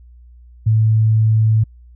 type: tone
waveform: sine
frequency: 110 Hz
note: A2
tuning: in tune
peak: -10 dBFS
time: 0.66-1.64 s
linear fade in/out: 10 ms
effects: added 60 Hz sine -40 dBFS peak until 1.95 s